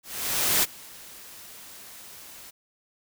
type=noise with ADSR envelope; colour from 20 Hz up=white; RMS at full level=-21 dBFS; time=0.03-2.51 s; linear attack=600 ms; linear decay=27 ms; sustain=-24 dB; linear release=15 ms; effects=none